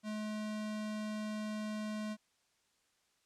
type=tone; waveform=square; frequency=213.5 Hz; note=G#3; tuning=48 cents sharp; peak=-38 dBFS; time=0.03-2.17 s; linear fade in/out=50 ms; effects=white hiss -75 dBFS RMS until 3.25 s + low-pass 8000 Hz 12 dB/octave